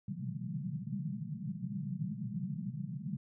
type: band-pass noise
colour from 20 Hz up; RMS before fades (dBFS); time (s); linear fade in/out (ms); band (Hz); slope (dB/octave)
white; -39; 0.08-3.17; 5; 120 to 210; 96
effects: none